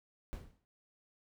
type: noise with exponential decay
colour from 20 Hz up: brown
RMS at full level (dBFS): -41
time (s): 0.33-0.65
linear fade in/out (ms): 0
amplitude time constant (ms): 68
effects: noise-tail reverb RT60 0.1 s tail -22 dB re dry